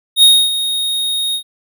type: tone with ADSR envelope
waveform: square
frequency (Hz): 3729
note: A#7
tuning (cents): 0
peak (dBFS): -4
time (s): 0.16-1.43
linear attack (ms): 67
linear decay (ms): 270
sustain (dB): -12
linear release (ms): 86
effects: none